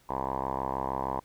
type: tone with low-pass filter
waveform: 5% pulse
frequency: 66.4 Hz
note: C2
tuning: 26 cents sharp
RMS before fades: -32 dBFS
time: 0.09-1.2 s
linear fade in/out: 5 ms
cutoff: 990 Hz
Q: 7.4
effects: pink hiss -63 dBFS RMS until 1.24 s